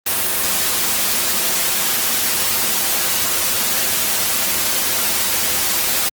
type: noise with comb filter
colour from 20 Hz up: white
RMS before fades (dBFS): -18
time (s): 0.06-6.09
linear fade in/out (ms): 5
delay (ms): 6.9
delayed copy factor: -0.5
effects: high-pass 80 Hz 12 dB/octave + Opus 32 kbps